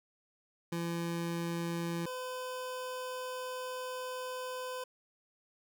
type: tone pair in turn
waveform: 25% pulse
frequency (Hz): 169.4 / 507.6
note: E3 / B4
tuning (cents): +48 / +47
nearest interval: octave + perfect fifth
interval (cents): 1899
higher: second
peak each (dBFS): -30 / -34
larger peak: first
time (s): 0.72-2.06 / 2.06-4.84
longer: second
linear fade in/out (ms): 5
effects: none